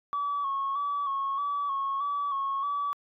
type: tone with vibrato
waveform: sine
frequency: 1121 Hz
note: C#6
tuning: 19 cents sharp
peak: -26 dBFS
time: 0.13-2.93 s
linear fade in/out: 0 ms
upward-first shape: square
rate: 1.6 Hz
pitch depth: 39 cents each way
effects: tanh soft clip ceiling -23 dBFS